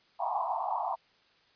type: band-pass noise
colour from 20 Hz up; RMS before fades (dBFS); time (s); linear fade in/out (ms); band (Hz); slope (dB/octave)
pink; -32; 0.19-0.96; 20; 680 to 1100; 96
effects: white hiss -65 dBFS RMS until 1.55 s + resampled to 11025 Hz